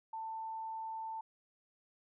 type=tone; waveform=sine; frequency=890 Hz; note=A5; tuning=20 cents sharp; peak=-39 dBFS; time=0.13-1.21 s; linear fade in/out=5 ms; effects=none